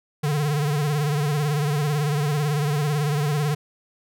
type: tone with vibrato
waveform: square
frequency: 147.3 Hz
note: D3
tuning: 6 cents sharp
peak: -21 dBFS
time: 0.23-3.55 s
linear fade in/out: 10 ms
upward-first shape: sine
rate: 18 Hz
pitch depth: 81 cents each way
effects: none